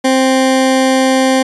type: tone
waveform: 20% pulse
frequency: 262.5 Hz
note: C4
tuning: 6 cents sharp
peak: -4 dBFS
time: 0.04-1.43 s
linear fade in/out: 10 ms
effects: resampled to 24000 Hz

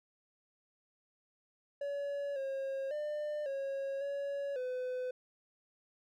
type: tone with pitch steps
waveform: triangle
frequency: 567 / 540 / 598 / 547 / 562 / 505 Hz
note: C#5 / C#5 / D5 / C#5 / C#5 / B4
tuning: +39 / -45 / +31 / -23 / +24 / +39 cents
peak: -33 dBFS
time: 1.81-5.11 s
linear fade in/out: 5 ms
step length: 550 ms
effects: none

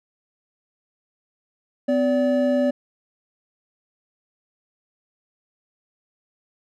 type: tone pair together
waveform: triangle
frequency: 253.8 / 577.7 Hz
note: B3 / D5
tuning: +47 / -29 cents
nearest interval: octave + major second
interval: 1424 cents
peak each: -18 dBFS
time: 1.88-2.71 s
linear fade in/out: 10 ms
effects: none

